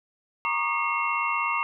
sine tone cluster, 937 / 1113 / 1209 / 2161 / 2724 Hz, A#5 / C#6 / D6 / C#7 / F7, +9 / +7 / +50 / -45 / -44 cents, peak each -30 dBFS, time 0.45-1.63 s, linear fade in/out 0 ms, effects none

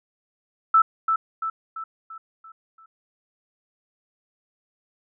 sine tone with echo, 1318.5 Hz, E6, in tune, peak -12 dBFS, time 0.74-0.82 s, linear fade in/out 5 ms, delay 340 ms, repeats 6, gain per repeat -6 dB, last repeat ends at 2.86 s, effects none

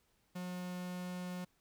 45% pulse tone, 180.2 Hz, F#3, 45 cents flat, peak -40 dBFS, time 0.35-1.45 s, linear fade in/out 10 ms, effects pink hiss -75 dBFS RMS until 1.6 s

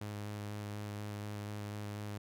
sawtooth tone with vibrato, 103.83 Hz, G#2, in tune, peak -36 dBFS, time 0.01-2.18 s, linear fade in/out 5 ms, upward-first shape square, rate 4.1 Hz, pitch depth 10 cents each way, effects none

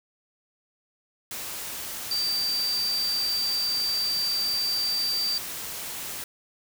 sine tone in noise, 4660 Hz, D8, 14 cents flat, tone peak -24 dBFS, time 2.11-5.38 s, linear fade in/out 2 ms, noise white, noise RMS -35 dBFS, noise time 1.31-6.24 s, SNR +8 dB, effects none

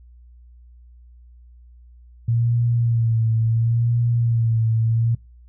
sine tone with vibrato, 115.6 Hz, A#2, 14 cents flat, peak -16 dBFS, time 2.28-5.15 s, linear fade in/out 5 ms, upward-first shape sine, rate 0.72 Hz, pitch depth 47 cents each way, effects noise-tail reverb RT60 0.3 s tail -24 dB re dry + added 60 Hz sine -44 dBFS peak until 5.48 s

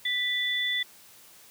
sine tone pair together, 1974 / 3477 Hz, B6 / A7, -1 / -21 cents, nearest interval minor seventh, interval 980 cents, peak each -28 dBFS, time 0.05-0.83 s, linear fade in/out 5 ms, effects white hiss -53 dBFS RMS until 1.5 s + high-pass 60 Hz 12 dB/octave

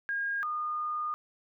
sine tone pair in turn, 1624 / 1221.3 Hz, G#6 / D#6, -39 / -33 cents, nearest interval perfect fourth, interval 494 cents, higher first, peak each -29 / -30 dBFS, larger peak first, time 0.09-0.43 / 0.43-1.14 s, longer second, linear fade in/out 0 ms, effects none

